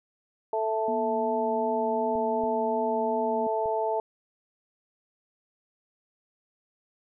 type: harmonic tone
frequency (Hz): 220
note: A3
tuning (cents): 0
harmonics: 2 / 3 / 4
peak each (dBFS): -29 / -29 / -29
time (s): 0.53-4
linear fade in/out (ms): 2
type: tone with vibrato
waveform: sine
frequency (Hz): 237.8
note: A#3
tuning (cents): +35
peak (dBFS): -32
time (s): 0.88-3.47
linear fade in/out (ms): 2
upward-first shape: triangle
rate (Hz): 2.7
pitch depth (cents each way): 33
type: clicks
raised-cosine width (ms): 5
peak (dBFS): -35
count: 3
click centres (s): 2.155 / 2.437 / 3.658
effects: none